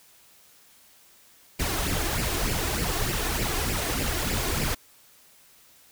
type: noise with flanger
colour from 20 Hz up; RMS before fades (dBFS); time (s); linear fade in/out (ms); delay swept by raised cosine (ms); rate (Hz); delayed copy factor
pink; -27; 1.59-4.75; 10; 0.39 to 2.89; 3.3; +0.65
effects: white hiss -56 dBFS RMS until 5.91 s